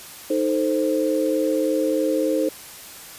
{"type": "chord", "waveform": "sine", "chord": "A diminished", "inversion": "second", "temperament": "equal", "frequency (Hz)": [311.1, 440, 523.3], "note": ["Eb4", "A4", "C5"], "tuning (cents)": [0, 0, 0], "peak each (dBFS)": [-22, -25, -22], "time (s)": [0.3, 2.49], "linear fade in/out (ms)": 5, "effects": ["white hiss -40 dBFS RMS until 3.18 s", "resampled to 32000 Hz"]}